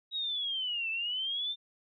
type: linear two-way sweep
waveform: sine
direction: down then up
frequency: 3843 to 2625 to 3616 Hz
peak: -31 dBFS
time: 0.11-1.56 s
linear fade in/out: 50 ms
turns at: 0.9 s
effects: none